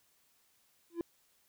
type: tone with exponential growth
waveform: triangle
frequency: 339 Hz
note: E4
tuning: 49 cents sharp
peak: -26 dBFS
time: 0.9-1.01 s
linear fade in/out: 1 ms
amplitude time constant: 23 ms
effects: tanh soft clip ceiling -23 dBFS + white hiss -71 dBFS RMS until 1.48 s